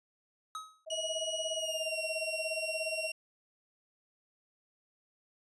square tone with exponential decay, 1273 Hz, D#6, 39 cents sharp, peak -36 dBFS, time 0.55-0.85 s, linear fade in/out 1 ms, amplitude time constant 64 ms
sine tone with tremolo, 638 Hz, D#5, 43 cents sharp, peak -32 dBFS, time 0.86-3.12 s, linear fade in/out 50 ms, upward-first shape sine, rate 17 Hz, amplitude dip 95%
sawtooth tone with pitch glide, 2907 to 2745 Hz, F#7 to F7, -31 to -31 cents, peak -32 dBFS, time 0.9-3.12 s, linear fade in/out 5 ms, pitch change -100 cents, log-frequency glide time 1.56-1.96 s
effects resampled to 24000 Hz

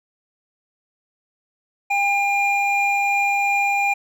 triangle tone pair together, 802.9 / 2406 Hz, G5 / D7, +41 / +41 cents, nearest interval octave + perfect fifth, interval 1900 cents, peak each -18 dBFS, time 1.9-3.94 s, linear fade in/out 10 ms, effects none

